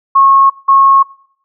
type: tone pair in turn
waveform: sine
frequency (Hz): 1091 / 1091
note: C#6 / C#6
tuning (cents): -28 / -28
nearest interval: unison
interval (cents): 0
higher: neither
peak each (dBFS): -4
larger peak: neither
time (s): 0.15-0.5 / 0.68-1.03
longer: neither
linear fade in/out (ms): 10
effects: noise-tail reverb RT60 0.6 s tail -21 dB re dry